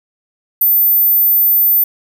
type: tone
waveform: sine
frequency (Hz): 14080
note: A9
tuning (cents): 0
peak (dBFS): -8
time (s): 0.61-1.84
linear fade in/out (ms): 5
effects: none